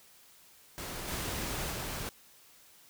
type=noise with level steps; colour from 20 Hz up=pink; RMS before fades=-40 / -36 / -38 dBFS; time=0.78-2.09 s; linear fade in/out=0 ms; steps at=1.07 / 1.7 s; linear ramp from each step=20 ms; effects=white hiss -59 dBFS RMS until 2.89 s